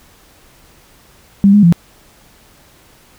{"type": "tone with pitch steps", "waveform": "sine", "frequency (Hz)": [198.5, 206.5, 170.3], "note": ["G3", "G#3", "F3"], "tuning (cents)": [22, -10, -43], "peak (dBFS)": -4, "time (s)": [1.44, 1.725], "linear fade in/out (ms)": 0, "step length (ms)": 95, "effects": ["pink hiss -47 dBFS RMS until 3.18 s"]}